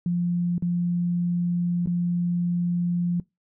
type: tone with dropouts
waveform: sine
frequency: 174.61 Hz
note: F3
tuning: in tune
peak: -21 dBFS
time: 0.06-3.2 s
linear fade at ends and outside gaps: 2 ms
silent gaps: 0.581-0.623 / 1.86-1.872 s
effects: noise-tail reverb RT60 0.2 s tail -23 dB re dry